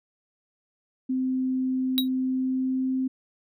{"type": "tone with pitch glide", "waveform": "sine", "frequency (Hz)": [258.9, 260.7], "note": ["C4", "C4"], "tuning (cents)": [-18, -6], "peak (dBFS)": -23, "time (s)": [1.09, 3.08], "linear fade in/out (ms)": 10, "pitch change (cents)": 12, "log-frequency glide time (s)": [2.21, 2.93]}
{"type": "tone with exponential decay", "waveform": "square", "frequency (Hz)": 3829, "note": "A#7", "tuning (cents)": 46, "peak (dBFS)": -18, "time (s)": [1.98, 2.08], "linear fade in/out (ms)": 0, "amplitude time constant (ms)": 21}
{"effects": []}